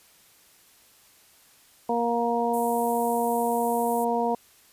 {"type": "harmonic tone", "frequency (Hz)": 235.4, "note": "A#3", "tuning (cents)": 17, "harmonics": [1, 2, 3, 4], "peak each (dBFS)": [-29, -27, -27, -28], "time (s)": [1.89, 4.35], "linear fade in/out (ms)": 5}
{"type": "high-pass noise", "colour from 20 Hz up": "white", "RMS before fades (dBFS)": -38, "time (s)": [2.53, 4.05], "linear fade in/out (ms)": 10, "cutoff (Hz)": 7700, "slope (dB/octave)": 48}
{"effects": ["white hiss -57 dBFS RMS until 4.72 s", "resampled to 32000 Hz"]}